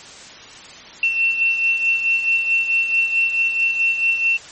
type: beating tone pair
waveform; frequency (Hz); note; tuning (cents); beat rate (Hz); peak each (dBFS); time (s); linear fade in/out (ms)
sine; 2700 / 2704.6; E7 / E7; +41 / +44; 4.6; -16 / -24; 1.03-4.37; 2
effects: white hiss -39 dBFS RMS until 4.51 s + MP3 32 kbps